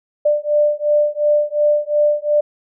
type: beating tone pair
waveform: sine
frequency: 592 / 594.8 Hz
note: D5 / D5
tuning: +14 / +22 cents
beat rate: 2.8 Hz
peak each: -16 dBFS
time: 0.25-2.41 s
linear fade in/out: 10 ms
effects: none